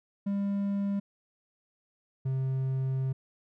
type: tone pair in turn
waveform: triangle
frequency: 199.9 / 132.34 Hz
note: G3 / C3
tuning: +34 / +20 cents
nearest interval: perfect fifth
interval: 714 cents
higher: first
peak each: -25 dBFS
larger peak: neither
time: 0.26-1 / 2.25-3.13 s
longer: second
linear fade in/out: 10 ms
effects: none